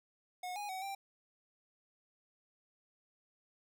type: tone with pitch steps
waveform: square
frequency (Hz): 727 / 824 / 753 / 786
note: F#5 / G#5 / F#5 / G5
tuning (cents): -31 / -14 / +30 / +4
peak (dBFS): -40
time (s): 0.43-0.95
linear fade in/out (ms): 5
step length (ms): 130
effects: none